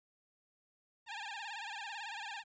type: tone with vibrato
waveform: 15% pulse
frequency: 858 Hz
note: A5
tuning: 44 cents flat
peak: -35 dBFS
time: 1.06-2.44 s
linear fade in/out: 50 ms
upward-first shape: sine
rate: 18 Hz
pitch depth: 140 cents each way
effects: resampled to 16000 Hz + 12-bit